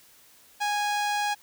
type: tone with notch filter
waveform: sawtooth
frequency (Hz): 827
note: G#5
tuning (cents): -8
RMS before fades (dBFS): -27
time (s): 0.6-1.35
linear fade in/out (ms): 20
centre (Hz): 12000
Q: 0.9
effects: white hiss -56 dBFS RMS until 1.42 s